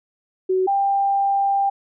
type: tone pair in turn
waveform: sine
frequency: 374.1 / 792.7 Hz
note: F#4 / G5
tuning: +19 / +19 cents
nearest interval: octave + minor second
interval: 1300 cents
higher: second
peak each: -16 dBFS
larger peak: neither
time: 0.49-0.67 / 0.67-1.7 s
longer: second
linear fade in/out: 10 ms
effects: none